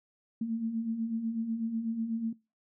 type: beating tone pair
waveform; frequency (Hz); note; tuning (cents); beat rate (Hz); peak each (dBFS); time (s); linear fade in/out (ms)
sine; 220 / 228.1; A3 / A#3; 0 / -37; 8.1; -39 / -30; 0.41-2.33; 5
effects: noise-tail reverb RT60 0.3 s tail -24 dB re dry

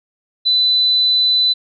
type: tone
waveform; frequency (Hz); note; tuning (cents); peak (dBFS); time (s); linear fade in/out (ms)
sine; 4000; B7; +21; -11; 0.45-1.54; 20
effects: none

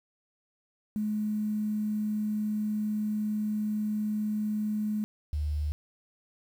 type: tone pair in turn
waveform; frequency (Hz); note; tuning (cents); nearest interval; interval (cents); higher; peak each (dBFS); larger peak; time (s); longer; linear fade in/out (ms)
sine; 212.2 / 75.02; G#3 / D2; +38 / +37; octave + tritone; 1801; first; -27; neither; 0.96-5.04 / 5.33-5.72; first; 0
effects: 9-bit

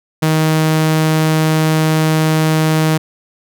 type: tone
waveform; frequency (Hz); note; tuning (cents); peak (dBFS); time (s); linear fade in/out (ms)
sawtooth; 157.4; D#3; +20; -7; 0.22-2.98; 10
effects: none

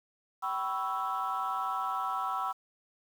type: chord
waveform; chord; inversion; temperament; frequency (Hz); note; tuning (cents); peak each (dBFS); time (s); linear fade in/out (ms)
sine; C# half-diminished seventh; second; equal with one note detuned; 767.4 / 987.8 / 1108.7 / 1318.5; G5 / B5 / C#6 / E6; -37 / 0 / 0 / 0; -35 / -35 / -36 / -33; 0.42-2.53; 20
effects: tanh soft clip ceiling -24 dBFS + 9-bit

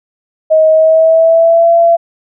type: tone with pitch glide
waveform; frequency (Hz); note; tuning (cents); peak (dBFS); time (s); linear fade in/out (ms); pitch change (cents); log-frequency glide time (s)
sine; 631 to 676.3; D#5 to E5; +24 to +44; -4; 0.5-1.97; 20; +120; 0.7-1.73
effects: none

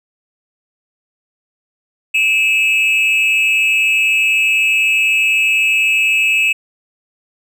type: tone with amplitude modulation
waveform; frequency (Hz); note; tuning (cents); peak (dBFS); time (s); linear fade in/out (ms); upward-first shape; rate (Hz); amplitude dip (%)
triangle; 2604; E7; -22; -6; 2.14-6.53; 10; sine; 240; 70
effects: none

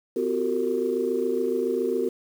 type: tone cluster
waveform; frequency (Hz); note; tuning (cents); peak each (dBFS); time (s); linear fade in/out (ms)
sine; 253.9 / 355.1 / 382.3 / 456.4; B3 / F4 / G4 / A#4; +48 / +29 / -43 / -37; -30 / -30 / -26 / -26; 0.16-2.09; 5
effects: tanh soft clip ceiling -12 dBFS + 8-bit

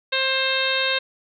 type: harmonic tone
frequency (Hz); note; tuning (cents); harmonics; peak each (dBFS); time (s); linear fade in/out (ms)
529; C5; +19; 1 / 2 / 3 / 4 / 5 / 6 / 7 / 8; -27 / -31 / -26 / -30 / -26 / -31 / -26 / -30; 0.12-0.99; 10
effects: none

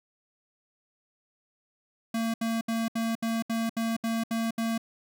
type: tone bursts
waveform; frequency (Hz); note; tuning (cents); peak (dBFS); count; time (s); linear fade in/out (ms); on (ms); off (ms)
square; 227.2; A#3; -44; -27; 10; 2.14-4.779; 5; 200; 71
effects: none

